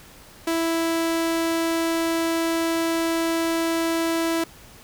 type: tone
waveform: sawtooth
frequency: 330 Hz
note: E4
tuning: 2 cents sharp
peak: -17 dBFS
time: 0.47-4.44 s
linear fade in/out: 5 ms
effects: pink hiss -47 dBFS RMS until 4.83 s